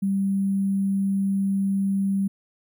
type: tone with sample-and-hold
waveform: sine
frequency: 195.7 Hz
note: G3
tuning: 3 cents flat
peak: -20 dBFS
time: 0.02-2.28 s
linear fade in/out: 10 ms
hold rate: 11025 Hz
effects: none